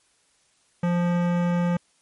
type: tone with hard clipping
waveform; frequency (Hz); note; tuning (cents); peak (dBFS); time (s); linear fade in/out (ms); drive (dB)
sine; 174.61; F3; 0; -22; 0.83-1.77; 5; 18
effects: white hiss -64 dBFS RMS until 2.01 s + MP3 48 kbps